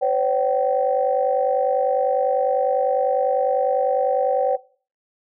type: tone cluster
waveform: sine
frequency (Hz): 513 / 563 / 767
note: C5 / C#5 / G5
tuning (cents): -34 / +27 / -38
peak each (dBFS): -21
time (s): 0.01-4.57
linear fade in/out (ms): 20
effects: noise-tail reverb RT60 0.4 s tail -19 dB re dry + tanh soft clip ceiling -7 dBFS